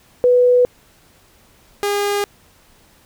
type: tone pair in turn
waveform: sine / sawtooth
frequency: 493.9 / 407.1 Hz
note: B4 / G#4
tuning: 0 / -35 cents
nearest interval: minor third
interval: 335 cents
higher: first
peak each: -9 / -13 dBFS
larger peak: first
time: 0.24-0.65 / 1.83-2.24 s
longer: neither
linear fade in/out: 0 ms
effects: pink hiss -52 dBFS RMS until 3.05 s